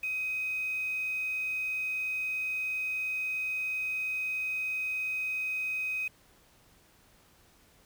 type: tone with quantisation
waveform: sine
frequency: 2517 Hz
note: D#7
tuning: 19 cents sharp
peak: -30 dBFS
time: 0.03-6.08 s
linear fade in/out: 5 ms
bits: 8
effects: pink hiss -62 dBFS RMS until 7.85 s